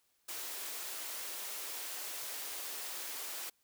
white high-pass noise, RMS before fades -42 dBFS, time 0.28-3.5 s, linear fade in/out 10 ms, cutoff 320 Hz, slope 24 dB/octave, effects white hiss -75 dBFS RMS until 3.63 s

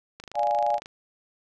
click train, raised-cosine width 0.2 ms, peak -23 dBFS, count 18, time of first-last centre 0.2-0.859 s, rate 25.8 Hz
sine chord, D diminished, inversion none, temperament equal, 587.3 / 698.5 / 830.6 Hz, D5 / F5 / Ab5, 0 / 0 / 0 cents, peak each -27 / -26 / -24 dBFS, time 0.34-0.8 s, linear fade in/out 50 ms
effects none

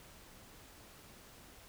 silence, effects pink hiss -57 dBFS RMS until 1.68 s

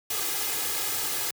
white noise with comb filter, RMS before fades -29 dBFS, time 0.1-1.31 s, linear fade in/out 5 ms, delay 2.4 ms, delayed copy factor +0.85, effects high-pass 100 Hz 12 dB/octave

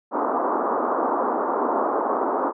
white band-pass noise, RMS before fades -23 dBFS, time 0.11-2.53 s, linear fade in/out 50 ms, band 240 to 1200 Hz, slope 48 dB/octave, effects none

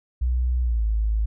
sine tone with pitch glide, 61.8 to 53.8 Hz, B1 to A1, +2 to -38 cents, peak -19 dBFS, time 0.21-1.26 s, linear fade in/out 10 ms, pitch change -240 cents, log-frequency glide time 0.62-0.84 s, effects none

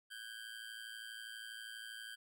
25% pulse ring-modulated tone, 1568 Hz, G6, in tune, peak -40 dBFS, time 0.1-2.16 s, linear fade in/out 20 ms, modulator 56.2 Hz, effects none

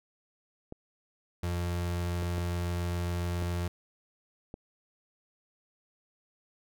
clicks, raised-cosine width 2 ms, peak -27 dBFS, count 5, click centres 0.724 / 2.226 / 2.381 / 3.423 / 4.541 s
35% pulse tone, 87.31 Hz, F2, in tune, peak -28 dBFS, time 1.43-3.68 s, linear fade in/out 5 ms
effects none

